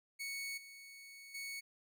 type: tone with level steps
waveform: sawtooth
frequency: 2219 Hz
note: C#7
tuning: 1 cent sharp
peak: -37 / -49 / -39 dBFS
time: 0.19-1.61 s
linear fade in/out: 20 ms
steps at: 0.57 / 1.34 s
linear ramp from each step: 10 ms
effects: none